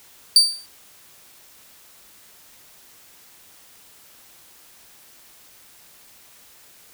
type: tone with exponential decay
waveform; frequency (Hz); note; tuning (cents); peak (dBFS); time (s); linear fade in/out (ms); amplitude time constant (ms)
35% pulse; 4631; D8; -25; -5; 0.36-0.66; 2; 64
effects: white hiss -50 dBFS RMS until 6.93 s